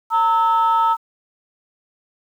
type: tone pair together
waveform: sine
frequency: 912 / 1301.7 Hz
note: A#5 / E6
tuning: -38 / -22 cents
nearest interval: tritone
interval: 616 cents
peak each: -14 / -16 dBFS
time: 0.1-0.97 s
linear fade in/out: 50 ms
effects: tanh soft clip ceiling -9 dBFS + 8-bit